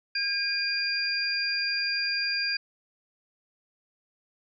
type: tone cluster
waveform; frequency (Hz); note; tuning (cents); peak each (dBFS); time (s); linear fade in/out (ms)
sine; 1616 / 2443 / 4768; G#6 / D#7 / D8; -48 / -32 / +25; -31 / -32 / -28; 0.15-2.57; 5
effects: none